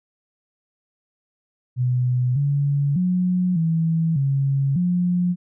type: tone with pitch steps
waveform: sine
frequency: 125.1 / 142.1 / 181.3 / 163.3 / 137.6 / 177.9 Hz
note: B2 / C#3 / F#3 / E3 / C#3 / F3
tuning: +23 / +43 / -35 / -16 / -12 / +32 cents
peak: -17 dBFS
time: 1.76-5.36 s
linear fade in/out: 50 ms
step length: 600 ms
effects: none